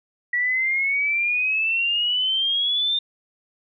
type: exponential sweep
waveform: sine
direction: up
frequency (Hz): 1932 to 3626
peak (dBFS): -19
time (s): 0.33-2.99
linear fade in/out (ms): 5
effects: none

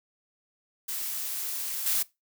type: noise with level steps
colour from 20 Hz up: blue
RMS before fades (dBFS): -33 / -26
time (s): 0.88-2.03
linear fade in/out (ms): 10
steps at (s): 1.86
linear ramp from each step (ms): 2
effects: noise-tail reverb RT60 0.2 s tail -20 dB re dry

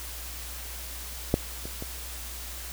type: clicks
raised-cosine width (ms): 2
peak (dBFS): -7 / -25 / -22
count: 3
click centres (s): 1.341 / 1.655 / 1.824
effects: added 60 Hz sine -40 dBFS peak until 2.72 s + white hiss -40 dBFS RMS until 2.72 s

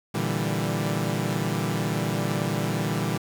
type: chord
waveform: sawtooth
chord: E half-diminished seventh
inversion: second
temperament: equal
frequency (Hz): 116.54 / 146.83 / 164.81 / 196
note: Bb2 / D3 / E3 / G3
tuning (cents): 0 / 0 / 0 / 0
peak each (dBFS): -26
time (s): 0.14-3.18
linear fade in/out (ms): 10
effects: 8-bit

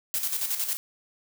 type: noise with tremolo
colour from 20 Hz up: blue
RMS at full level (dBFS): -27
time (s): 0.14-0.77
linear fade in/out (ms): 0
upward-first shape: square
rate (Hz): 11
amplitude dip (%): 55
effects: none

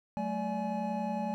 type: tone cluster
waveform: triangle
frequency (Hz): 188.5 / 219.4 / 581 / 840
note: F#3 / A3 / D5 / G#5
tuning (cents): +32 / -5 / -19 / +19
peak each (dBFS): -36 / -33 / -37 / -34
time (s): 0.17-1.34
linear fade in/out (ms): 0
effects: none

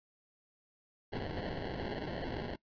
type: noise with sample-and-hold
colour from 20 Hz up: blue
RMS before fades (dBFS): -39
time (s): 1.12-2.56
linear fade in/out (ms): 10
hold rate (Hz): 1225
effects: noise-tail reverb RT60 0.1 s tail -21 dB re dry + resampled to 11025 Hz

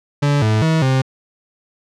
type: tone with pitch steps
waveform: 40% pulse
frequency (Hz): 144.2 / 108.5 / 160.4 / 131.7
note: D3 / A2 / E3 / C3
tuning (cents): -31 / -24 / -47 / +12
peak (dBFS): -12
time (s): 0.22-1.02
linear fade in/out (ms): 10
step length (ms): 200
effects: low-pass 6000 Hz 12 dB/octave

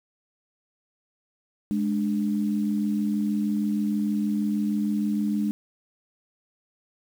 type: tone pair together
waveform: sine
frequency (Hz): 209 / 295.4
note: G#3 / D4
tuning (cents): +11 / +10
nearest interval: tritone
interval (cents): 599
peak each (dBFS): -23 / -29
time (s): 1.71-5.51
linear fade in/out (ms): 0
effects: 8-bit

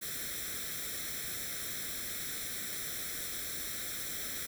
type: noise with comb filter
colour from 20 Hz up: white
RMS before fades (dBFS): -39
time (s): 0.01-4.47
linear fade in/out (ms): 20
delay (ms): 0.53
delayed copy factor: +0.8
effects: none

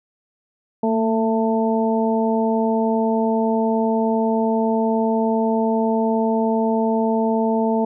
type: harmonic tone with a mistuned harmonic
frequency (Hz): 222.5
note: A3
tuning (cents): +20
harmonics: 1 / 2 / 3 / 4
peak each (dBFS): -19 / -22 / -24 / -25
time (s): 0.83-7.85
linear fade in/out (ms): 5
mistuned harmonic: 1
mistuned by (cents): +26
effects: none

